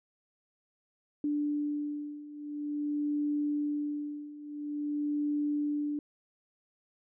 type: beating tone pair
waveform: sine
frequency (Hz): 293.7 / 294.18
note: D4 / D4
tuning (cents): 0 / +3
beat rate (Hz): 0.48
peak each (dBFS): -35 / -32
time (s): 1.24-5.99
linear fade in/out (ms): 2
effects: none